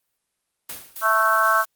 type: noise with exponential decay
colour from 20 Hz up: white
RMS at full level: -30 dBFS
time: 0.69-1.12 s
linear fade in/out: 5 ms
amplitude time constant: 93 ms
type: noise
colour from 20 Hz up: blue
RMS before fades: -34 dBFS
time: 0.96-1.65 s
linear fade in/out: 0 ms
type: harmonic tone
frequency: 220 Hz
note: A3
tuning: in tune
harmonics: 3 / 4 / 5 / 6 / 7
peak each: -25 / -30 / -20 / -20 / -21 dBFS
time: 1.01-1.65 s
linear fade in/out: 50 ms
effects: white hiss -75 dBFS RMS until 1.75 s + Opus 32 kbps